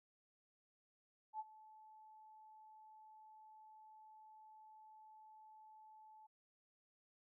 sine tone with ADSR envelope, 867 Hz, A5, 26 cents flat, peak -40 dBFS, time 1.33-6.27 s, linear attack 65 ms, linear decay 35 ms, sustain -19 dB, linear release 11 ms, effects none

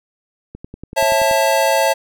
click train, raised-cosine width 3 ms, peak -19 dBFS, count 9, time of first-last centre 0.55-1.312 s, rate 10.5 Hz
square chord, A major, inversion first, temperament equal with one note detuned, 543.9 / 659.3 / 880 Hz, C#5 / E5 / A5, -33 / 0 / 0 cents, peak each -18 dBFS, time 0.96-1.94 s, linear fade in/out 20 ms
effects none

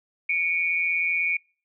sine tone pair together, 2242 / 2412 Hz, C#7 / D7, +19 / +46 cents, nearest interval minor second, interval 127 cents, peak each -24 dBFS, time 0.29-1.37 s, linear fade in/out 5 ms, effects noise-tail reverb RT60 0.4 s tail -26 dB re dry

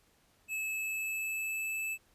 square tone with pitch glide, 2600 to 2623 Hz, E7 to E7, -24 to -9 cents, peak -34 dBFS, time 0.48-1.98 s, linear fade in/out 50 ms, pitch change +15 cents, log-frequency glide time 0.62-1.77 s, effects pink hiss -68 dBFS RMS until 2.14 s + resampled to 32000 Hz

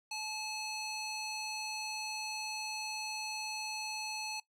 square tone with band-pass filter, 862 Hz, A5, 36 cents flat, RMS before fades -40 dBFS, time 0.11-4.4 s, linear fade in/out 5 ms, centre 4700 Hz, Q 1.1, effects noise-tail reverb RT60 0.1 s tail -18 dB re dry

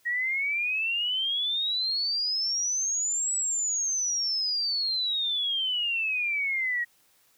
sine exponential two-way sweep, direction up then down, 1886 to 7902 to 1886 Hz, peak -25 dBFS, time 0.05-6.85 s, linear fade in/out 20 ms, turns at 3.35 s, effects white hiss -64 dBFS RMS until 7.37 s

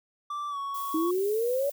triangle tone with pitch glide, 1170 to 1113.9 Hz, D6 to C#6, -7 to +8 cents, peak -29 dBFS, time 0.3-1.11 s, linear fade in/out 5 ms, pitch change -85 cents, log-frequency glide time 0.49-0.58 s
violet noise, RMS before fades -41 dBFS, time 0.74-1.72 s, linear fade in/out 10 ms
sine exponential sweep, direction up, 311.1 to 579 Hz, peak -24 dBFS, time 0.94-1.7 s, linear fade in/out 5 ms
effects none

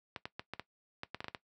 clicks, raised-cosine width 0.3 ms, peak -23 dBFS, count 11, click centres 0.162 / 0.255 / 0.395 / 0.536 / 0.596 / 1.034 / 1.146 / 1.205 / 1.244 / 1.283 / 1.348 s, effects noise-tail reverb RT60 0.1 s tail -17 dB re dry + high-pass 80 Hz 12 dB/octave

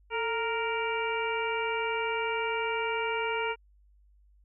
harmonic tone with a mistuned harmonic, 465.7 Hz, A#4, 2 cents flat, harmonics 1 / 2 / 3 / 4 / 5 / 6, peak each -32 / -33 / -36 / -43 / -35 / -39 dBFS, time 0.1-3.56 s, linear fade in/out 50 ms, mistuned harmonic 1, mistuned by -73 cents, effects added 50 Hz sine -58 dBFS peak until 4.44 s

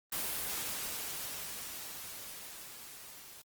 white noise with level ramp, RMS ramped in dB -35 to -52 dBFS, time 0.12-3.42 s, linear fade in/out 5 ms, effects Opus 24 kbps

